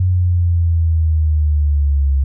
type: exponential sweep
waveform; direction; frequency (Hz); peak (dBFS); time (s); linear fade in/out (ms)
sine; down; 92.4 to 67.7; -11; 0-2.24; 5
effects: none